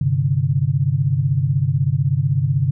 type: chord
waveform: sine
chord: G suspended fourth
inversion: none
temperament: equal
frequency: 98 / 130.81 / 146.83 Hz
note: G2 / C3 / D3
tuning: 0 / 0 / 0 cents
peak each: -23 / -18 / -19 dBFS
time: 0.01-2.71 s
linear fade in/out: 5 ms
effects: none